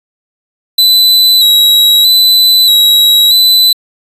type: tone with vibrato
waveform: 45% pulse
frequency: 3932 Hz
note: B7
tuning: 8 cents flat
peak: -3 dBFS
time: 0.78-3.73 s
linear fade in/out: 5 ms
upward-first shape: square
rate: 0.79 Hz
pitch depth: 31 cents each way
effects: resampled to 32000 Hz